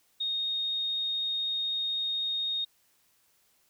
sine tone, 3712 Hz, A#7, 8 cents flat, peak -28 dBFS, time 0.2-2.65 s, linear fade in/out 10 ms, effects white hiss -68 dBFS RMS until 3.69 s

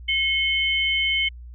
sine tone pair together, 2172 / 3072 Hz, C#7 / G7, -36 / -36 cents, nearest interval tritone, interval 600 cents, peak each -22 dBFS, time 0.08-1.29 s, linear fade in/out 10 ms, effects added 60 Hz sine -37 dBFS peak until 1.54 s

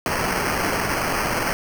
violet noise with sample-and-hold, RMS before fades -23 dBFS, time 0.06-1.53 s, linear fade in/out 0 ms, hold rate 3675 Hz, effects none

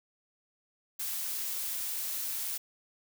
blue noise, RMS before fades -35 dBFS, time 0.99-2.58 s, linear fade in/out 10 ms, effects none

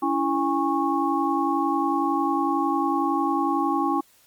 sine tone cluster, 283.1 / 334.1 / 816 / 1100 Hz, C#4 / E4 / G#5 / C#6, +37 / +23 / -31 / -14 cents, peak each -26 dBFS, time 0.02-4.01 s, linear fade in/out 10 ms, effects white hiss -58 dBFS RMS until 4.26 s + Opus 32 kbps

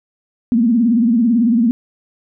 sine tone with vibrato, 233.1 Hz, A#3, in tune, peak -10 dBFS, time 0.52-1.71 s, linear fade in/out 0 ms, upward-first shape sine, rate 18 Hz, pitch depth 130 cents each way, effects none

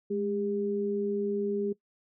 sine tone pair together, 207.8 / 403 Hz, G#3 / G4, +1 / +48 cents, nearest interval major seventh, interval 1147 cents, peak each -32 / -29 dBFS, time 0.1-1.73 s, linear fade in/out 10 ms, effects noise-tail reverb RT60 0.1 s tail -20 dB re dry

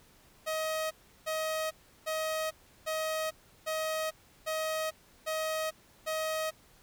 sawtooth tone bursts, 631 Hz, D#5, 24 cents sharp, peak -27 dBFS, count 8, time 0.46-6.51 s, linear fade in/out 20 ms, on 450 ms, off 350 ms, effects pink hiss -61 dBFS RMS until 6.82 s

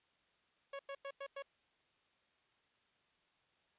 sawtooth tone bursts, 554 Hz, C#5, 1 cent flat, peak -39 dBFS, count 5, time 0.73-1.424 s, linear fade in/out 5 ms, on 62 ms, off 96 ms, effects white hiss -75 dBFS RMS until 3.78 s + resampled to 8000 Hz

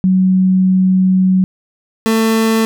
sine / 30% pulse tone pair in turn, 186.8 / 223.1 Hz, F#3 / A3, +17 / +24 cents, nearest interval minor third, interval 307 cents, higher second, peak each -8 dBFS, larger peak neither, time 0.04-1.44 / 2.06-2.65 s, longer first, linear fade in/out 0 ms, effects none

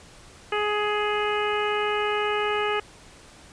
harmonic tone, 418.4 Hz, G#4, 13 cents sharp, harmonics 1 / 2 / 3 / 4 / 5 / 6 / 7, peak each -26 / -30 / -29 / -33 / -34 / -34 / -34 dBFS, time 0.52-2.8 s, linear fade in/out 5 ms, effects pink hiss -49 dBFS RMS until 3.52 s + resampled to 22050 Hz

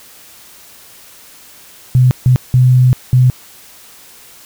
sine tone bursts at uneven times, 126.7 Hz, B2, 45 cents sharp, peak -5 dBFS, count 4, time 1.95-2.11 / 2.26-2.36 / 2.54-2.93 / 3.13-3.3 s, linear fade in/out 0 ms, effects white hiss -40 dBFS RMS until 4.45 s

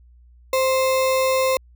sine tone with sample-and-hold, 523.3 Hz, C5, in tune, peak -16 dBFS, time 0.53-1.57 s, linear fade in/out 2 ms, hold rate 1575 Hz, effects added 60 Hz sine -47 dBFS peak until 1.75 s

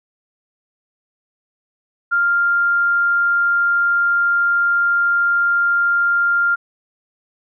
sine tone, 1396.9 Hz, F6, in tune, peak -13 dBFS, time 2.11-6.56 s, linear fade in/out 20 ms, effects none

